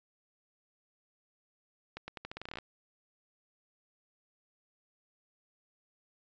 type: accelerating click train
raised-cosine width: 0.3 ms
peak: -25 dBFS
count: 14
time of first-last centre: 1.97-2.586 s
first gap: 110 ms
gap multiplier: 0.84
effects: resampled to 16000 Hz